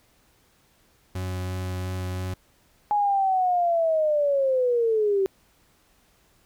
40% pulse tone with vibrato, 92.1 Hz, F#2, 7 cents flat, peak -27 dBFS, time 1.15-2.34 s, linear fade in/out 5 ms, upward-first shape triangle, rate 2.9 Hz, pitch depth 11 cents each way
sine linear sweep, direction down, 838 to 379.3 Hz, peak -19 dBFS, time 2.91-5.26 s, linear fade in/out 0 ms
effects pink hiss -62 dBFS RMS until 6.45 s

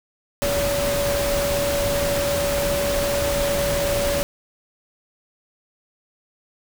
sine tone in noise, 569 Hz, C#5, 45 cents sharp, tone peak -21 dBFS, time 0.42-4.23 s, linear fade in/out 0 ms, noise pink, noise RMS -25 dBFS, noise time 0.42-4.23 s, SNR +1 dB, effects none

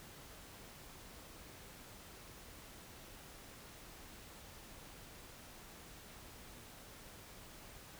silence, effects pink hiss -55 dBFS RMS until 7.99 s

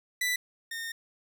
sawtooth tone pair in turn, 1982 / 1830.6 Hz, B6 / A#6, +6 / -32 cents, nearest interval minor second, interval 138 cents, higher first, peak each -23 / -31 dBFS, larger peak first, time 0.21-0.36 / 0.71-0.92 s, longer second, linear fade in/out 5 ms, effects none

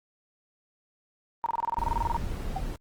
sine tone bursts, 932.3 Hz, A#5, in tune, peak -24 dBFS, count 16, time 1.44-2.166 s, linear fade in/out 0 ms, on 21 ms, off 26 ms
brown noise, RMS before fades -32 dBFS, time 1.78-2.76 s, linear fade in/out 2 ms
sine tone with exponential decay, 768 Hz, G5, 36 cents flat, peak -26 dBFS, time 2.56-2.64 s, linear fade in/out 5 ms, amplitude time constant 16 ms
effects Opus 24 kbps

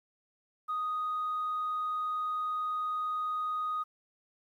sine tone, 1244.5 Hz, D#6, in tune, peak -29 dBFS, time 0.68-3.84 s, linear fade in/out 20 ms, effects tanh soft clip ceiling -27 dBFS + 11-bit

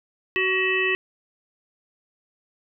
harmonic tone with a mistuned harmonic, 374.6 Hz, F#4, 21 cents sharp, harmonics 1 / 3 / 5 / 7 / 8, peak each -25 / -33 / -24 / -24 / -33 dBFS, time 0.36-0.95 s, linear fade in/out 0 ms, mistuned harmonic 5, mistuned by +29 cents, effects none

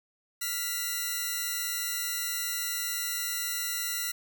5% pulse tone pair together, 1396.9 / 1975.5 Hz, F6 / B6, 0 / 0 cents, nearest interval tritone, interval 600 cents, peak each -23 / -21 dBFS, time 0.41-4.12 s, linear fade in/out 10 ms, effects none

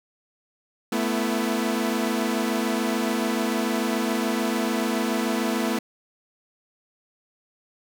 sawtooth chord, A suspended second, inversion none, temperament equal with one note detuned, 220 / 246.9 / 332.9 Hz, A3 / B3 / E4, 0 / 0 / +17 cents, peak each -22 / -23 / -25 dBFS, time 0.92-5.79 s, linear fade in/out 5 ms, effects none

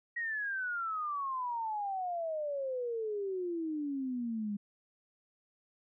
sine exponential sweep, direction down, 1912 to 200.8 Hz, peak -33 dBFS, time 0.16-4.57 s, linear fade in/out 10 ms, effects none

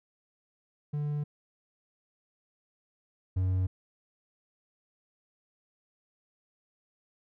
triangle tone pair in turn, 147.4 / 92.86 Hz, D3 / F#2, +7 / +7 cents, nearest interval minor sixth, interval 800 cents, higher first, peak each -27 / -23 dBFS, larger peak second, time 0.93-1.24 / 3.36-3.67 s, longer neither, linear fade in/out 10 ms, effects none

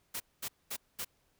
white noise bursts, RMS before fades -38 dBFS, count 4, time 0.14-1.048 s, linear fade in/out 10 ms, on 62 ms, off 220 ms, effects pink hiss -73 dBFS RMS until 1.39 s

